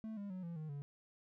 triangle tone with pitch steps, 220 / 201.7 / 185 / 169.64 / 155.56 / 142.65 Hz, A3 / G3 / F#3 / E3 / D#3 / C#3, 0 / +50 / 0 / +50 / 0 / +50 cents, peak -40 dBFS, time 0.04-0.82 s, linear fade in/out 0 ms, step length 130 ms, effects none

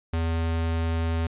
square tone, 82.3 Hz, E2, 2 cents flat, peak -24 dBFS, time 0.13-1.27 s, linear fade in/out 5 ms, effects resampled to 8000 Hz + 10-bit

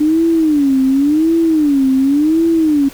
sine tone with vibrato, 295.7 Hz, D4, 12 cents sharp, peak -9 dBFS, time 0-2.89 s, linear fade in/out 10 ms, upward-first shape sine, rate 0.91 Hz, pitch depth 200 cents each way, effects pink hiss -36 dBFS RMS until 2.93 s

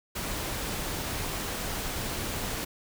pink noise, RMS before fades -33 dBFS, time 0.15-2.65 s, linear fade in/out 10 ms, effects none

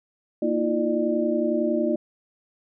sine tone cluster, 233.6 / 315.5 / 346.4 / 598 Hz, A#3 / D#4 / F4 / D5, +4 / +24 / -14 / +31 cents, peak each -26 dBFS, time 0.42-1.96 s, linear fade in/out 5 ms, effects none

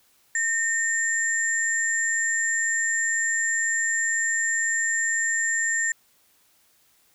sine tone pair together, 1826 / 7304 Hz, A#6 / A#8, -36 / -36 cents, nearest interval 2 octaves, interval 2400 cents, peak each -23 / -26 dBFS, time 0.35-5.92 s, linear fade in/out 2 ms, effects white hiss -62 dBFS RMS until 7.14 s

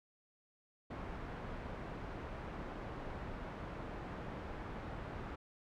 pink low-pass noise, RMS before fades -45 dBFS, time 0.9-5.36 s, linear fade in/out 10 ms, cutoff 1500 Hz, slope 12 dB/octave, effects none

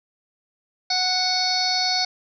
harmonic tone with a mistuned harmonic, 739 Hz, F#5, 2 cents flat, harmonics 1 / 2 / 3 / 5 / 6 / 7 / 8, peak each -26 / -34 / -30 / -32 / -22 / -28 / -34 dBFS, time 0.9-2.05 s, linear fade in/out 5 ms, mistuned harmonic 8, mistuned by -33 cents, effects none

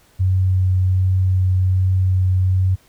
sine tone with vibrato, 93.1 Hz, F#2, 11 cents sharp, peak -13 dBFS, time 0.19-2.76 s, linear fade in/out 20 ms, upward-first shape triangle, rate 1.3 Hz, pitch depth 10 cents each way, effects pink hiss -54 dBFS RMS until 2.88 s

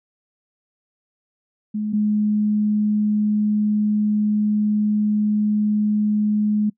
sine tone pair in turn, 211.8 / 210.5 Hz, G#3 / G#3, +34 / +24 cents, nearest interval unison, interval 10 cents, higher first, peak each -21 / -16 dBFS, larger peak second, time 1.74-1.93 / 1.93-6.7 s, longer second, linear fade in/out 10 ms, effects noise-tail reverb RT60 0.1 s tail -24 dB re dry

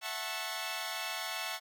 10% pulse chord, F# minor seventh, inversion third, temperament equal with one note detuned, 659.3 / 740 / 880 / 1089.7 Hz, E5 / F#5 / A5 / C#6, 0 / 0 / 0 / -30 cents, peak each -33 dBFS, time 0.01-1.6 s, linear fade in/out 50 ms, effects none

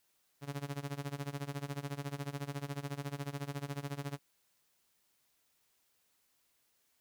sawtooth tone with tremolo, 141.6 Hz, C#3, 37 cents sharp, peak -31 dBFS, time 0.41-4.19 s, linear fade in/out 50 ms, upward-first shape sine, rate 14 Hz, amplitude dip 90%, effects white hiss -75 dBFS RMS until 7 s

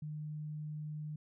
sine tone, 151.8 Hz, D#3, 42 cents flat, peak -39 dBFS, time 0.02-1.16 s, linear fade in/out 5 ms, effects none

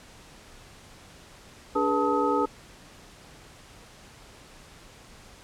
sine tone cluster, 288.6 / 416.4 / 486.5 / 880 / 1268 Hz, D4 / G#4 / B4 / A5 / D#6, -30 / +5 / -26 / 0 / +32 cents, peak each -28 dBFS, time 1.75-2.46 s, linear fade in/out 10 ms, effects pink hiss -50 dBFS RMS until 5.43 s + low-pass 9000 Hz 12 dB/octave

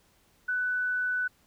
sine tone, 1493 Hz, F#6, 15 cents sharp, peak -26 dBFS, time 0.48-1.28 s, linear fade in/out 10 ms, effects pink hiss -65 dBFS RMS until 1.46 s

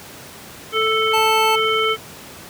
harmonic tone, 440.2 Hz, A4, 1 cent sharp, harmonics 1 / 3 / 5 / 7, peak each -20 / -20 / -23 / -22 dBFS, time 0.72-1.97 s, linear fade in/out 50 ms
square tone, 880 Hz, A5, in tune, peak -18 dBFS, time 1.13-1.56 s, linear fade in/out 10 ms
effects pink hiss -38 dBFS RMS until 2.49 s + high-pass 100 Hz 12 dB/octave

